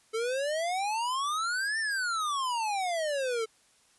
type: exponential two-way sweep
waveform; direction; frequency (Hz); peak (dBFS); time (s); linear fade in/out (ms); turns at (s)
square; up then down; 435.2 to 1821 to 435.2; -29; 0.13-3.46; 20; 1.79
effects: white hiss -64 dBFS RMS until 3.98 s + resampled to 24000 Hz